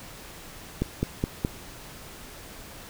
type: click train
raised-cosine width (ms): 3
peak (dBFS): -11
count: 4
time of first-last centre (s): 0.82-1.449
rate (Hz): 4.77
effects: pink hiss -44 dBFS RMS until 2.89 s